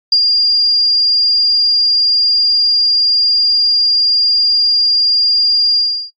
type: tone with ADSR envelope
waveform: sine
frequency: 4807 Hz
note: D8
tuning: 39 cents sharp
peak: -5 dBFS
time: 0.12-6.11 s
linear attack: 5 ms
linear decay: 75 ms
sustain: -3 dB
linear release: 340 ms
effects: noise-tail reverb RT60 0.1 s tail -23 dB re dry + AAC 64 kbps